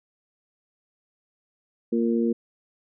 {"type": "harmonic tone", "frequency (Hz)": 116.2, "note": "A#2", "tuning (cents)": -5, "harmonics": [2, 3, 4], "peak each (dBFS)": [-22, -26, -28], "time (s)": [1.92, 2.33], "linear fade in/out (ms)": 10, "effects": []}